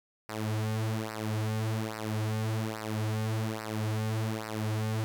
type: tone with flanger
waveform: sawtooth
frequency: 109.2 Hz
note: A2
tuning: 13 cents flat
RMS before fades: -32 dBFS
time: 0.29-5.04 s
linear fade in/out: 0 ms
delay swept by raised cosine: 0.29 to 6.19 ms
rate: 1.2 Hz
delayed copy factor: -0.9
effects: none